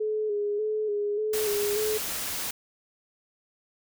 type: tone with vibrato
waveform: sine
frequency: 420.9 Hz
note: G#4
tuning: 23 cents sharp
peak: -25 dBFS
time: 0-1.98 s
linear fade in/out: 10 ms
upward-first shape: square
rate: 1.7 Hz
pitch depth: 35 cents each way
type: noise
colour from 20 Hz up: white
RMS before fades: -32 dBFS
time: 1.33-2.51 s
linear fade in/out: 5 ms
effects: none